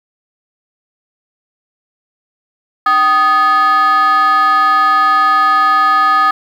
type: tone with frequency modulation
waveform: sine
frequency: 1244.5 Hz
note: D#6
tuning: in tune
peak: -5 dBFS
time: 2.86-6.31 s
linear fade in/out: 5 ms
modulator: 471 Hz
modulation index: 0.66
effects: tanh soft clip ceiling -7 dBFS + 7-bit